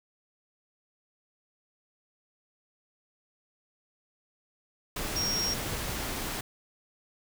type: tone in noise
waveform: sine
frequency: 5588 Hz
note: F8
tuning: in tune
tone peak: -28 dBFS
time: 5.16-5.54 s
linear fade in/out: 5 ms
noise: pink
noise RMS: -34 dBFS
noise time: 4.96-6.41 s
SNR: +3 dB
effects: none